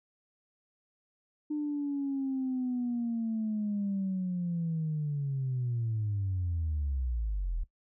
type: linear sweep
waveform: sine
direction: down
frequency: 301.5 to 37.64 Hz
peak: -28 dBFS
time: 1.5-7.64 s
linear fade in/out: 10 ms
effects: noise-tail reverb RT60 0.1 s tail -18 dB re dry + tanh soft clip ceiling -25 dBFS